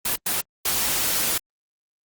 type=noise bursts at uneven times; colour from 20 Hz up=white; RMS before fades=-23 dBFS; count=3; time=0.05-0.16 / 0.26-0.41 / 0.65-1.38 s; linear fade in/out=5 ms; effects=Opus 24 kbps